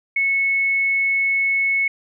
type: tone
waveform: sine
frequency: 2200 Hz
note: C#7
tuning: 14 cents flat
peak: -16 dBFS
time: 0.16-1.88 s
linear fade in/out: 5 ms
effects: none